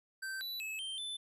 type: tone with pitch steps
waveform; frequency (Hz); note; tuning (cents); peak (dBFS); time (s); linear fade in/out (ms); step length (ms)
square; 1555 / 3961 / 2591 / 3140 / 3515; G6 / B7 / E7 / G7 / A7; -14 / +4 / -30 / +2 / -2; -39; 0.22-1.17; 10; 190
effects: resampled to 32000 Hz